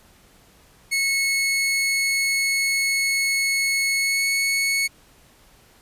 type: tone with pitch glide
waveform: sawtooth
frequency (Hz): 2193 to 2207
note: C#7 to C#7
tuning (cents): -19 to -8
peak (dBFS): -16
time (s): 0.91-4.88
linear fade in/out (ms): 20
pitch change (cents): +11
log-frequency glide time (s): 3.99-4.25
effects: pink hiss -54 dBFS RMS until 5.81 s + resampled to 32000 Hz